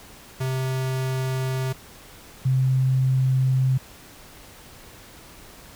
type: tone pair in turn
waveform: square / sine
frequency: 130.81 / 130.81 Hz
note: C3 / C3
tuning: 0 / 0 cents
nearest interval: unison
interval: 0 cents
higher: neither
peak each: -24 / -17 dBFS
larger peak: second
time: 0.4-1.73 / 2.45-3.78 s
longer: neither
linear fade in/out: 10 ms
effects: pink hiss -46 dBFS RMS until 5.75 s

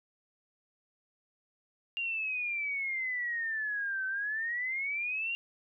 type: exponential two-way sweep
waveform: sine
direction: down then up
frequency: 2798 to 1527 to 2798 Hz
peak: -31 dBFS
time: 1.97-5.35 s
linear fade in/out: 0 ms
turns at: 4.06 s
effects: none

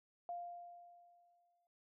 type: tone with exponential decay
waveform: sine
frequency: 698.5 Hz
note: F5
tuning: in tune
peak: -40 dBFS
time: 0.29-1.67 s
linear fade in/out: 1 ms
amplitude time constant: 300 ms
effects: none

